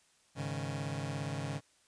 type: chord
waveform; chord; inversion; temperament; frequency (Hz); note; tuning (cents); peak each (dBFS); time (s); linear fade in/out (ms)
sawtooth; Ab suspended fourth; none; just; 103.83 / 138.43 / 155.74; Ab2 / Db3 / Eb3; 0 / -2 / +2; -38 / -34 / -36; 0.35-1.61; 50
effects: white hiss -68 dBFS RMS until 1.87 s + resampled to 22050 Hz